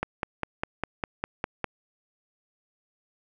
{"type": "click train", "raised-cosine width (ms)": 0.5, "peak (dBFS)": -12, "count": 9, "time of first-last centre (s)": [0.03, 1.643], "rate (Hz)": 4.96, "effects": []}